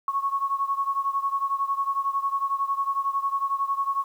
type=beating tone pair; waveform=sine; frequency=1100 / 1111 Hz; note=C#6 / C#6; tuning=-14 / +4 cents; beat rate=11 Hz; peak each=-25 / -28 dBFS; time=0.08-4.04 s; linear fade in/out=2 ms; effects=9-bit